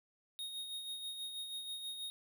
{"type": "tone with tremolo", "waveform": "square", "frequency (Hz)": 3729, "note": "A#7", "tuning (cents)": 0, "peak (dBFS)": -40, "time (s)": [0.39, 2.1], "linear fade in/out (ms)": 0, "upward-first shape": "sine", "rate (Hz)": 6.2, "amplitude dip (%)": 45, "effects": []}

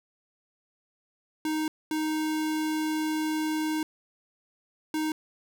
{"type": "tone bursts at uneven times", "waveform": "square", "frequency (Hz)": 311.1, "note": "D#4", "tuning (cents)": 0, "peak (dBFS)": -27, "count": 3, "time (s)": [[1.45, 1.68], [1.91, 3.83], [4.94, 5.12]], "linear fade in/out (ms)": 2, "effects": []}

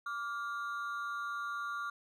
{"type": "ring-modulated tone", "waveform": "triangle", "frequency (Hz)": 1284, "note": "E6", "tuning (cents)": -46, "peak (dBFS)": -31, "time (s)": [0.06, 1.9], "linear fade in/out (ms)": 5, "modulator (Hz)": 120, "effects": []}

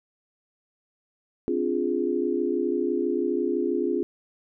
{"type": "chord", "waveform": "sine", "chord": "D half-diminished seventh", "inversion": "third", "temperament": "equal", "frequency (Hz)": [261.6, 293.7, 349.2, 415.3], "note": ["C4", "D4", "F4", "Ab4"], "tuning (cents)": [0, 0, 0, 0], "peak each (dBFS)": [-29, -31, -26, -28], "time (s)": [1.48, 4.03], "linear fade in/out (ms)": 0, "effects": []}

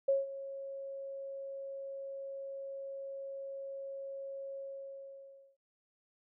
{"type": "tone with ADSR envelope", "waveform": "sine", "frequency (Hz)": 547, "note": "C#5", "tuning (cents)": -23, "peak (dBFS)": -24, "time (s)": [0.08, 5.57], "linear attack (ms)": 8, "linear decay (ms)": 170, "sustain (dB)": -16, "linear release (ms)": 1000, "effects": []}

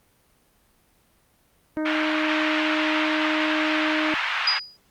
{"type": "harmonic tone", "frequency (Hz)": 309.7, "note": "D#4", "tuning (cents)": -8, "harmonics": [1, 2, 3, 4, 5, 6, 7], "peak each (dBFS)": [-24, -30, -38, -42, -38, -46, -47], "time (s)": [1.77, 4.14], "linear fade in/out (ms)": 0}
{"type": "band-pass noise", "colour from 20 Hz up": "white", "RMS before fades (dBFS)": -26, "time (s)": [1.85, 4.59], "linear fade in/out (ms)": 10, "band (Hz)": [930, 2800], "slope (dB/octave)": 24}
{"type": "tone with exponential decay", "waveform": "sine", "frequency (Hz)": 4915, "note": "D#8", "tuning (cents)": -22, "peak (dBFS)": -15, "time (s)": [4.47, 4.77], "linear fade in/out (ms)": 5, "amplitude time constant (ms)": 65}
{"effects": ["pink hiss -62 dBFS RMS until 4.9 s", "Opus 32 kbps"]}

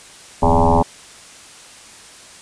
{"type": "tone with frequency modulation", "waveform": "sine", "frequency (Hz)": 415.3, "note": "G#4", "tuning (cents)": 0, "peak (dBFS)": -10, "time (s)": [0.42, 0.83], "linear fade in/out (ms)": 10, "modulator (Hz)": 81.3, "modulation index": 6.8, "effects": ["white hiss -41 dBFS RMS until 2.41 s", "resampled to 22050 Hz"]}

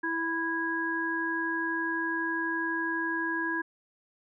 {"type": "harmonic tone", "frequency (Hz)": 329.6, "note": "E4", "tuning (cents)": 0, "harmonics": [1, 3, 5], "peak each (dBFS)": [-33, -35, -30], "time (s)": [0.03, 3.62], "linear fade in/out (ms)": 10, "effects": []}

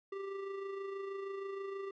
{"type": "tone with amplitude modulation", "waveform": "square", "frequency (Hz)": 392.4, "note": "G4", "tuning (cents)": 2, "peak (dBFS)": -38, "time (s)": [0.12, 1.91], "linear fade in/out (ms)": 5, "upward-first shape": "sine", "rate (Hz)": 26.3, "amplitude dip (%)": 40, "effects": ["low-pass 2000 Hz 12 dB/octave"]}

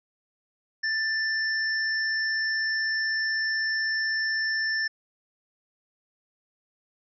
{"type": "tone pair together", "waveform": "sine", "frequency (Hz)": [1768, 5372], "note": ["A6", "E8"], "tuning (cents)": [8, 32], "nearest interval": "octave + perfect fifth", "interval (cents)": 1924, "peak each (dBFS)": [-25, -31], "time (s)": [0.83, 4.88], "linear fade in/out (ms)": 10, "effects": []}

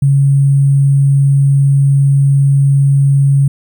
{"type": "tone with sample-and-hold", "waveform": "sine", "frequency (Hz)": 138.7, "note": "C#3", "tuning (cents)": 1, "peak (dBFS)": -6, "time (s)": [0.02, 3.48], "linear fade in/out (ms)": 5, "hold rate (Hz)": 8820, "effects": []}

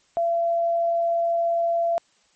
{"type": "tone", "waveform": "sine", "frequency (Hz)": 678, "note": "E5", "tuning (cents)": 49, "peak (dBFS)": -19, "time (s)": [0.17, 1.98], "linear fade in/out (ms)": 0, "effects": ["white hiss -62 dBFS RMS until 2.35 s", "MP3 32 kbps"]}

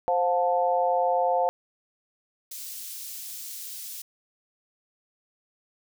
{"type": "chord", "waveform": "sine", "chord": "F major", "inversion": "second", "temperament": "equal with one note detuned", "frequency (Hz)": [523.3, 711.9, 880], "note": ["C5", "F5", "A5"], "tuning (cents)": [0, 33, 0], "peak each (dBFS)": [-25, -24, -27], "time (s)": [0.08, 1.49], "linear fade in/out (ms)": 0}
{"type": "high-pass noise", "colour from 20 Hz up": "white", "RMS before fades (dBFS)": -38, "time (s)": [2.51, 4.02], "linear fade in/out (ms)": 5, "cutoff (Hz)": 4300, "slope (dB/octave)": 12}
{"effects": []}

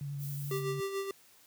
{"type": "tone with vibrato", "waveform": "sine", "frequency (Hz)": 141.7, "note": "C#3", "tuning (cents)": 38, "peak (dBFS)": -35, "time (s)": [0.01, 0.8], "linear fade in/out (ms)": 0, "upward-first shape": "triangle", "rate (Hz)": 11, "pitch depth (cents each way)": 26}
{"type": "noise", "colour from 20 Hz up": "violet", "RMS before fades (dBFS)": -46, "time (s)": [0.18, 0.64], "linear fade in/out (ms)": 50}
{"type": "tone with tremolo", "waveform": "square", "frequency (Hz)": 392, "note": "G4", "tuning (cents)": 0, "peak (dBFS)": -32, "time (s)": [0.51, 1.11], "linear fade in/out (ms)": 2, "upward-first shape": "sine", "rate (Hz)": 6.9, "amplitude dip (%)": 55}
{"effects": ["white hiss -61 dBFS RMS until 1.46 s", "high-pass 80 Hz 12 dB/octave"]}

